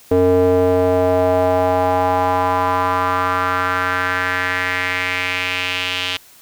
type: tone with band-pass filter sweep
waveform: square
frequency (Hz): 91.2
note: F#2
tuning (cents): -24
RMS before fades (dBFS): -17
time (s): 0.11-6.17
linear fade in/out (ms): 5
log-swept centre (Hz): 430 to 3100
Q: 3.1
effects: white hiss -46 dBFS RMS until 6.41 s